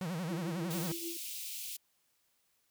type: tone with vibrato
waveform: 45% pulse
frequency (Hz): 172.1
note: F3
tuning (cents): -25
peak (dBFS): -35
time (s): 0.01-0.92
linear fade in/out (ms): 2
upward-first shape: sine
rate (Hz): 11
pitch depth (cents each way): 180
type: tone with tremolo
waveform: sine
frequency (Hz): 337.1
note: E4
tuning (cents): +39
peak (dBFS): -37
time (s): 0.3-1.17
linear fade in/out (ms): 5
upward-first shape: triangle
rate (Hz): 6.8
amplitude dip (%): 80
type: high-pass noise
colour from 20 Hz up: white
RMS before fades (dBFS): -42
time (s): 0.7-1.77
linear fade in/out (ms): 10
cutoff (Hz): 2400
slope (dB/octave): 48
effects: white hiss -75 dBFS RMS until 2.7 s